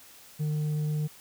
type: tone with tanh clipping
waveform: sine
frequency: 151.4 Hz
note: D#3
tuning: 47 cents flat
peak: -27 dBFS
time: 0.39-1.08 s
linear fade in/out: 20 ms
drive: 4 dB
effects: white hiss -52 dBFS RMS until 1.2 s